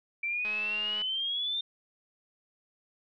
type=exponential sweep; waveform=sine; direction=up; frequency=2329 to 3629 Hz; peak=-29 dBFS; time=0.23-1.61 s; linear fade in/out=5 ms
type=click train; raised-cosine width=0.3 ms; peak=-28 dBFS; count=121; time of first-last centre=0.45-1.019 s; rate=211 Hz
effects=none